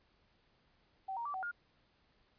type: tone with pitch steps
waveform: sine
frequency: 768 / 936 / 1159 / 756 / 1419 Hz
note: G5 / A#5 / D6 / F#5 / F6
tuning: -36 / +7 / -23 / +37 / +27 cents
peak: -37 dBFS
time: 1.08-1.515 s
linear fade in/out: 10 ms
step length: 87 ms
effects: pink hiss -72 dBFS RMS until 2.38 s + resampled to 11025 Hz